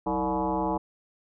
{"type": "tone with frequency modulation", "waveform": "sine", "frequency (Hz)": 587, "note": "D5", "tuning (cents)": -1, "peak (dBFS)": -24, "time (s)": [0.06, 0.78], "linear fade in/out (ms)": 10, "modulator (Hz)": 133, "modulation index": 3.1, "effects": []}